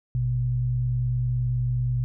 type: tone pair together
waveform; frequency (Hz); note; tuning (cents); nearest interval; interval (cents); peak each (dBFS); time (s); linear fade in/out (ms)
sine; 53.74 / 123.47; A1 / B2; -40 / 0; octave + major second; 1440; -31 / -22; 0.15-2.04; 0
effects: none